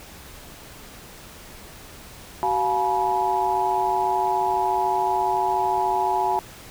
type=tone cluster; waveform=sine; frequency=378.7 / 704 / 854 / 968 Hz; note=F#4 / F5 / G#5 / B5; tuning=+40 / +14 / +48 / -35 cents; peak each=-28 / -26 / -22 / -26 dBFS; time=2.43-6.39 s; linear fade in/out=0 ms; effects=pink hiss -43 dBFS RMS until 6.7 s